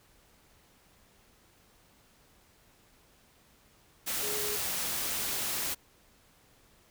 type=tone in noise; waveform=sine; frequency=420.1 Hz; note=G#4; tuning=20 cents sharp; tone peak=-37 dBFS; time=4.22-4.57 s; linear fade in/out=20 ms; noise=white; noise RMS=-33 dBFS; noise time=4.06-5.75 s; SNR=-7 dB; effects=pink hiss -63 dBFS RMS until 6.9 s